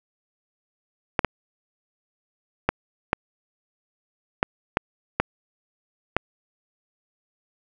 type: clicks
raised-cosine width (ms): 0.5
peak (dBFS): -3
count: 8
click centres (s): 1.192 / 1.247 / 2.69 / 3.131 / 4.429 / 4.771 / 5.2 / 6.166
effects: none